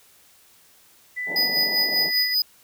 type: tone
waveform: sine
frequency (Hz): 1990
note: B6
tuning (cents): +13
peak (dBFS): -26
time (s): 1.16-2.35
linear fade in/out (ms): 20
type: band-pass noise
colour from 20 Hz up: white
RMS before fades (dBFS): -35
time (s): 1.26-2.12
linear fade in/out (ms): 50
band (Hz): 150 to 910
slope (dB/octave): 96
type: tone with tremolo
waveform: square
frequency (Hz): 4978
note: D#8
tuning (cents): 0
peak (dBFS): -18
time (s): 1.36-2.42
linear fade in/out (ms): 2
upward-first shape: sine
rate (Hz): 5.1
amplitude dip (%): 60
effects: white hiss -55 dBFS RMS until 2.63 s